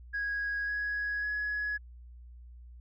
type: tone with pitch steps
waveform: sine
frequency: 1652 / 1667.3 / 1682.8 Hz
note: G#6 / G#6 / G#6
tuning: -10 / +6 / +22 cents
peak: -29 dBFS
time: 0.13-1.78 s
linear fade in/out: 20 ms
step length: 550 ms
effects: tanh soft clip ceiling -27 dBFS + added 60 Hz sine -47 dBFS peak until 2.8 s